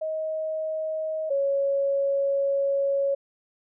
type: tone pair in turn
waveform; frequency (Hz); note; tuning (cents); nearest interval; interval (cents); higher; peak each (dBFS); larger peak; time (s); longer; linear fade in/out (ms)
sine; 630 / 554.8; D#5 / C#5; +21 / +1; major second; 220; first; -26 / -21; second; 0.01-1.3 / 1.3-3.15; second; 10
effects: none